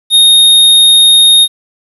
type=tone; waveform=square; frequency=3708 Hz; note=A#7; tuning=10 cents flat; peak=-3 dBFS; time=0.1-1.48 s; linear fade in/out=50 ms; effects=resampled to 32000 Hz + 7-bit